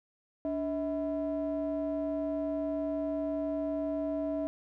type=ring-modulated tone; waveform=triangle; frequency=176.3 Hz; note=F3; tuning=17 cents sharp; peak=-25 dBFS; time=0.45-4.47 s; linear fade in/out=0 ms; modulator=466 Hz; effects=none